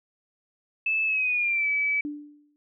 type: tone with pitch glide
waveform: sine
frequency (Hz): 2620 to 2294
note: E7 to D7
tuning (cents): -11 to -41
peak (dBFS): -22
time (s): 0.86-2.01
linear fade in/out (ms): 5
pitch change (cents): -230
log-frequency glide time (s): 1.05-1.68
type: tone with exponential decay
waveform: sine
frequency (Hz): 294.3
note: D4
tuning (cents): +4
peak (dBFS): -27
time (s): 2.05-2.56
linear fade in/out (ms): 0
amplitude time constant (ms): 110
effects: none